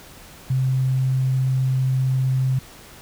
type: tone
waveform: sine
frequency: 130.81 Hz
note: C3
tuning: in tune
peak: -17 dBFS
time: 0.5-2.59 s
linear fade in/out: 5 ms
effects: pink hiss -44 dBFS RMS until 3.01 s